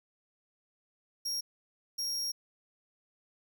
40% pulse tone bursts at uneven times, 5588 Hz, F8, in tune, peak -31 dBFS, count 2, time 1.25-1.41 / 1.98-2.32 s, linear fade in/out 10 ms, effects none

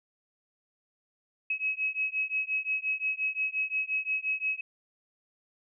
sine beating tone pair, 2557 / 2562.7 Hz, D#7 / E7, +47 / -49 cents, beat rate 5.7 Hz, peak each -31 dBFS, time 1.5-4.61 s, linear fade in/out 5 ms, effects none

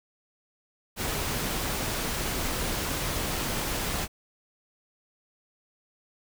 pink noise, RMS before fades -30 dBFS, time 0.96-4.08 s, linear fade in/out 50 ms, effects none

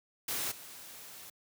white noise with level steps, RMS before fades -35 / -49 dBFS, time 0.28-1.3 s, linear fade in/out 5 ms, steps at 0.51 s, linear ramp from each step 10 ms, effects high-pass 80 Hz 12 dB/octave

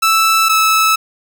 sawtooth tone pair in turn, 1318.5 / 1305.6 Hz, E6 / E6, 0 / -17 cents, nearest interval unison, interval 17 cents, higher first, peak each -6 dBFS, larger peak neither, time 0.02-0.49 / 0.49-0.96 s, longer neither, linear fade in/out 10 ms, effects none

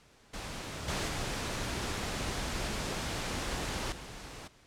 pink noise with level steps, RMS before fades -40 / -33 / -35 / -45 dBFS, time 0.33-4.48 s, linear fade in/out 10 ms, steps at 0.88 / 1.08 / 3.92 s, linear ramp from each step 2 ms, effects pink hiss -61 dBFS RMS until 4.66 s + low-pass 8000 Hz 12 dB/octave

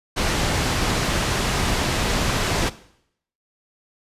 pink low-pass noise, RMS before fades -22 dBFS, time 0.16-2.7 s, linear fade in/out 20 ms, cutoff 7000 Hz, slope 12 dB/octave, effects noise-tail reverb RT60 0.7 s tail -17 dB re dry + resampled to 32000 Hz

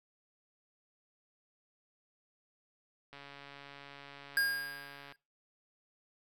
click train, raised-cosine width 0.3 ms, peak -34 dBFS, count 282, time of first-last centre 3.13-5.123 s, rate 141 Hz
square tone with exponential decay, 1620 Hz, G#6, 43 cents flat, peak -26 dBFS, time 4.37-5.16 s, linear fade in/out 1 ms, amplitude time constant 170 ms
effects noise-tail reverb RT60 0.3 s tail -23 dB re dry

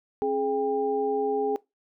sine tone cluster, 269.5 / 419.9 / 797 Hz, C#4 / G#4 / G5, -49 / +19 / +28 cents, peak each -33 / -24 / -30 dBFS, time 0.22-1.56 s, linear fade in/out 0 ms, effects noise-tail reverb RT60 0.2 s tail -21 dB re dry

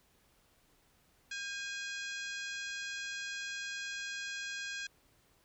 harmonic tone with a mistuned harmonic, 830.6 Hz, G#5, in tune, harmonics 2 / 3 / 4 / 5 / 6 / 7 / 8 / 9, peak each -41 / -45 / -47 / -49 / -51 / -52 / -53 / -54 dBFS, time 1.31-4.87 s, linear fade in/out 5 ms, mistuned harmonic 2, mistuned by -59 cents, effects pink hiss -69 dBFS RMS until 5.44 s

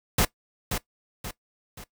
pink noise with echo, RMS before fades -21 dBFS, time 0.18-0.25 s, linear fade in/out 5 ms, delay 530 ms, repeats 3, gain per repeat -7 dB, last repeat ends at 1.84 s, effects noise-tail reverb RT60 0.1 s tail -18 dB re dry

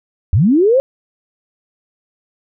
sine linear sweep, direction up, 71.6 to 554.4 Hz, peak -8 dBFS, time 0.33-0.8 s, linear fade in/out 0 ms, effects none

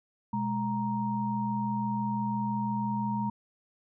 sine tone cluster, 123.2 / 209.1 / 935 Hz, B2 / G#3 / A#5, -4 / +12 / +5 cents, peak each -36 / -30 / -32 dBFS, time 0.33-3.3 s, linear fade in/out 5 ms, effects none

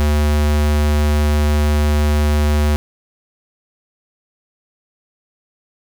square tone, 74.5 Hz, D2, 25 cents sharp, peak -13 dBFS, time 0-2.76 s, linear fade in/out 0 ms, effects none

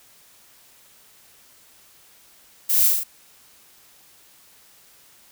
violet noise with echo, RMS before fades -20 dBFS, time 2.69-2.89 s, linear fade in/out 10 ms, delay 37 ms, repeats 4, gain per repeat -2 dB, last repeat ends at 3.038 s, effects white hiss -53 dBFS RMS until 5.31 s

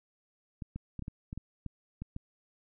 clicks, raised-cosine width 5 ms, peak -26 dBFS, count 10, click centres 0.622 / 0.76 / 0.993 / 1.023 / 1.081 / 1.329 / 1.376 / 1.663 / 2.02 / 2.164 s, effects none

